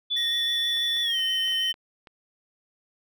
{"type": "tone with pitch glide", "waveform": "sine", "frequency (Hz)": [3471, 3057], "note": ["A7", "G7"], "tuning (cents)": [-24, -44], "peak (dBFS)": -23, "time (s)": [0.1, 1.73], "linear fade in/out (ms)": 20, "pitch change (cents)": -220, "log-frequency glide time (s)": [1.03, 1.18]}
{"type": "tone with vibrato", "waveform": "square", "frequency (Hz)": 1863, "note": "A#6", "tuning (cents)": -2, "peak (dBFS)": -33, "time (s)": [0.16, 1.72], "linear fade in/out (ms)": 10, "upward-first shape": "sine", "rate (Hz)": 6.2, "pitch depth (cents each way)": 18}
{"type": "clicks", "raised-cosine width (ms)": 0.3, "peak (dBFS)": -31, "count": 7, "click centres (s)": [0.771, 0.968, 1.193, 1.479, 1.521, 1.741, 2.072]}
{"effects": []}